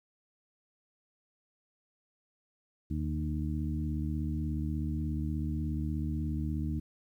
harmonic tone with a mistuned harmonic, 76.6 Hz, D#2, 27 cents flat, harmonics 1 / 2 / 3 / 4, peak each -33 / -36 / -38 / -39 dBFS, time 2.9-6.8 s, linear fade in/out 10 ms, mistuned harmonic 1, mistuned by +37 cents, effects 11-bit

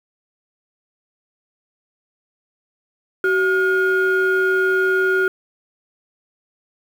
sine tone pair together, 378.2 / 1428 Hz, F#4 / F6, +38 / +38 cents, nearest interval octave + major seventh, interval 2300 cents, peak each -16 dBFS, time 3.24-5.28 s, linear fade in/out 2 ms, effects tanh soft clip ceiling -10 dBFS + 7-bit

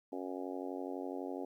harmonic tone, 92 Hz, F#2, 9 cents flat, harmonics 3 / 4 / 5 / 6 / 7 / 8 / 9, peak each -42 / -44 / -46 / -48 / -49 / -50 / -51 dBFS, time 0.12-1.45 s, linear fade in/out 5 ms, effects 12-bit

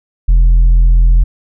sine tone with tanh clipping, 42.27 Hz, E1, 44 cents sharp, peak -5 dBFS, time 0.28-1.24 s, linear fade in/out 10 ms, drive 3 dB, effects none

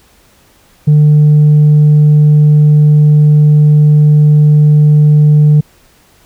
triangle tone with tanh clipping, 150 Hz, D3, 37 cents sharp, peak -3 dBFS, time 0.87-5.61 s, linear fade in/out 10 ms, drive 6 dB, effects pink hiss -47 dBFS RMS until 6.25 s

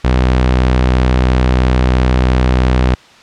sawtooth tone, 63 Hz, B1, 35 cents sharp, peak -5 dBFS, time 0.04-2.95 s, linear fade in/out 10 ms, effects white hiss -41 dBFS RMS until 3.22 s + low-pass 4000 Hz 12 dB/octave

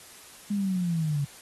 sine linear sweep, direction down, 207.7 to 138.59 Hz, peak -24 dBFS, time 0.5-1.25 s, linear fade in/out 10 ms, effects white hiss -49 dBFS RMS until 1.41 s + AAC 32 kbps

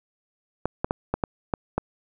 clicks, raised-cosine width 1 ms, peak -9 dBFS, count 7, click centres 0.656 / 0.845 / 0.909 / 1.14 / 1.238 / 1.538 / 1.78 s, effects none

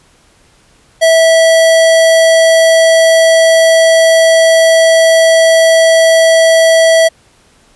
square tone, 653 Hz, E5, 17 cents flat, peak -5 dBFS, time 1.01-7.09 s, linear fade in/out 20 ms, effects pink hiss -48 dBFS RMS until 7.75 s + resampled to 24000 Hz

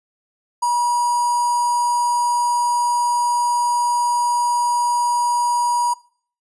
square tone with notch filter, 962 Hz, B5, 46 cents flat, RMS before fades -18 dBFS, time 0.62-5.94 s, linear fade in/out 10 ms, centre 3000 Hz, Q 0.56, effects noise-tail reverb RT60 0.5 s tail -21 dB re dry + resampled to 24000 Hz

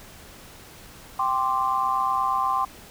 sine chord, G suspended fourth, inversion none, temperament equal, 784 / 1046.5 / 1174.7 Hz, G5 / C6 / D6, 0 / 0 / 0 cents, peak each -27 / -23 / -27 dBFS, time 1.19-2.65 s, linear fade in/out 5 ms, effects pink hiss -46 dBFS RMS until 2.9 s

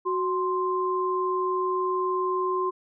sine tone pair together, 370 / 1046.5 Hz, F#4 / C6, 0 / 0 cents, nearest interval octave + tritone, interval 1800 cents, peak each -26 dBFS, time 0.05-2.71 s, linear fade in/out 20 ms, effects none

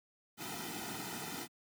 pink noise with comb filter, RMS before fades -42 dBFS, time 0.37-1.48 s, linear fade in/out 50 ms, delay 1.8 ms, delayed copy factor -0.95, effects high-pass 150 Hz 12 dB/octave

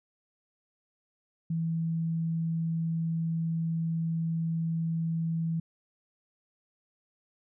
sine tone, 164.1 Hz, E3, 8 cents flat, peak -27 dBFS, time 1.5-5.6 s, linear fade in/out 5 ms, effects none

